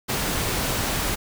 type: noise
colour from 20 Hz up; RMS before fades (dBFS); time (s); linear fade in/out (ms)
pink; -25; 0.08-1.16; 20
effects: none